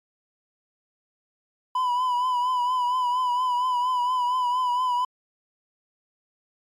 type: tone with vibrato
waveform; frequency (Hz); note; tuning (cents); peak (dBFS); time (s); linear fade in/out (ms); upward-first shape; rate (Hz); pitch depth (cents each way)
triangle; 995; B5; +13; -19; 1.75-5.05; 5; triangle; 4.3; 55
effects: MP3 96 kbps